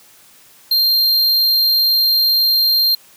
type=tone; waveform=square; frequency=4186 Hz; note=C8; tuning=in tune; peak=-12 dBFS; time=0.71-2.95 s; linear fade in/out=5 ms; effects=white hiss -47 dBFS RMS until 3.16 s + high-pass 80 Hz 12 dB/octave